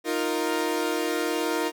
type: chord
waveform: sawtooth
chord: Eb suspended second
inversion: none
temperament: equal with one note detuned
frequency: 311.1 / 350.4 / 466.2 Hz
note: Eb4 / F4 / Bb4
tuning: 0 / +6 / 0 cents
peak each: -25 dBFS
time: 0.04-1.72 s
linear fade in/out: 50 ms
effects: none